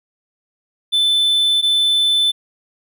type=tone pair in turn; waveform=triangle; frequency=3520 / 3520 Hz; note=A7 / A7; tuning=0 / 0 cents; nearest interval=unison; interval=0 cents; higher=neither; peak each=-11 dBFS; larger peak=neither; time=0.92-1.62 / 1.62-2.32 s; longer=neither; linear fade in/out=20 ms; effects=none